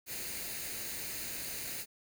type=noise with comb filter; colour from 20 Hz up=white; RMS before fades=-40 dBFS; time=0.06-1.86 s; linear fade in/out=50 ms; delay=0.45 ms; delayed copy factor=+0.55; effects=none